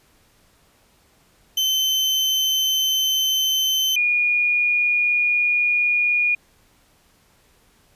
35% pulse / sine tone pair in turn, 3073 / 2439 Hz, G7 / D#7, -35 / -35 cents, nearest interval major third, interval 400 cents, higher first, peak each -16 dBFS, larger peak neither, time 1.57-3.96 / 3.96-6.35 s, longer neither, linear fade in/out 5 ms, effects pink hiss -58 dBFS RMS until 7.95 s + resampled to 32000 Hz

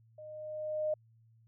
sine tone with level ramp, 614 Hz, D#5, 23 cents flat, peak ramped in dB -46 to -28 dBFS, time 0.18-0.94 s, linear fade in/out 5 ms, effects added 113 Hz sine -61 dBFS peak until 1.47 s

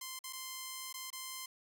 5% pulse tone with dropouts, 1042 Hz, C6, 7 cents flat, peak -30 dBFS, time 0.01-1.46 s, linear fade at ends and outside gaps 5 ms, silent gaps 0.191-0.239 / 0.327-0.331 / 0.928-0.94 / 1.104-1.128 s, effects none

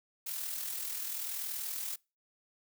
blue noise with amplitude modulation, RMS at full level -36 dBFS, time 0.26-1.96 s, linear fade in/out 10 ms, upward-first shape sine, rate 40.8 Hz, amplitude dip 45%, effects noise-tail reverb RT60 0.3 s tail -26 dB re dry

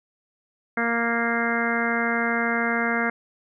harmonic tone, 233.1 Hz, A#3, in tune, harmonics 1 / 2 / 3 / 4 / 5 / 6 / 7 / 8 / 9, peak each -27 / -30 / -30 / -35 / -33 / -29 / -28 / -34 / -29 dBFS, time 0.77-3.1 s, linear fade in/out 5 ms, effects none

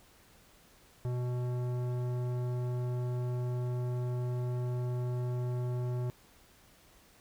sine tone with tanh clipping, 123.6 Hz, B2, 2 cents sharp, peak -33 dBFS, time 1.05-6.1 s, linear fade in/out 0 ms, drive 15 dB, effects pink hiss -61 dBFS RMS until 7.2 s

